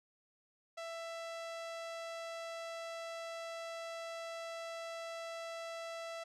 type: tone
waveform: sawtooth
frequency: 664 Hz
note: E5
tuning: 12 cents sharp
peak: -38 dBFS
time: 0.77-6.24 s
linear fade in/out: 10 ms
effects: low-pass 7000 Hz 12 dB/octave